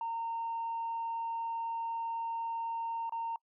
sine tone with dropouts, 918 Hz, A#5, 27 cents flat, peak -32 dBFS, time 0.01-3.36 s, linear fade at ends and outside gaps 2 ms, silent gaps 3.095-3.122 s, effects noise-tail reverb RT60 0.1 s tail -26 dB re dry + tanh soft clip ceiling -30 dBFS

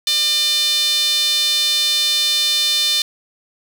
sawtooth tone with high-pass filter, 600 Hz, D5, 37 cents sharp, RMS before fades -17 dBFS, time 0.07-3.02 s, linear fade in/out 2 ms, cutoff 3800 Hz, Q 4.3, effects 7-bit

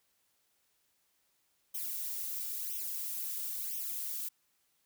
violet noise with flanger, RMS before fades -38 dBFS, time 1.74-4.29 s, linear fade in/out 10 ms, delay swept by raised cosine 0.33 to 3.43 ms, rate 0.99 Hz, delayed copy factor +1, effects white hiss -75 dBFS RMS until 4.85 s

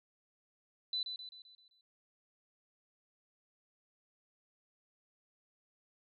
sine tone with echo, 3998 Hz, B7, 20 cents sharp, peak -33 dBFS, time 0.93-1.03 s, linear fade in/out 2 ms, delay 130 ms, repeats 6, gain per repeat -6 dB, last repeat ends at 1.81 s, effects none

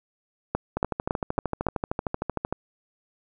two click trains, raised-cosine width 1 ms, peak -12 / -9 dBFS, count 24 / 5, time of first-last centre 0.77-2.526 / 0.55-1.667 s, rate 13.1 / 3.58 Hz, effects none

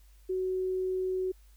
sine tone, 372.6 Hz, F#4, 12 cents sharp, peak -28 dBFS, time 0.29-1.32 s, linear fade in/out 10 ms, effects added 50 Hz sine -54 dBFS peak until 1.56 s + white hiss -67 dBFS RMS until 1.56 s

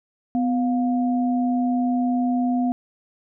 sine tone pair together, 250 / 707 Hz, B3 / F5, +21 / +21 cents, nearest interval octave + tritone, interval 1800 cents, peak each -19 / -27 dBFS, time 0.35-2.72 s, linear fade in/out 0 ms, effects none

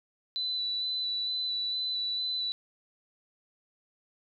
sine tone with vibrato, 3983 Hz, B7, 14 cents sharp, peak -29 dBFS, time 0.36-2.52 s, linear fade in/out 0 ms, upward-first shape square, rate 2.2 Hz, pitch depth 12 cents each way, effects none

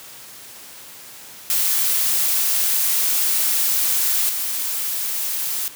blue noise with level steps, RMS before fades -19 / -24 dBFS, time 1.5-5.68 s, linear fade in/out 0 ms, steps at 4.29 s, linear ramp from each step 5 ms, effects white hiss -40 dBFS RMS until 5.75 s + high-pass 80 Hz 12 dB/octave

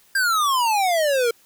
square exponential sweep, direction down, 1619 to 454.2 Hz, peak -18 dBFS, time 0.15-1.31 s, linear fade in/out 5 ms, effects white hiss -56 dBFS RMS until 1.45 s

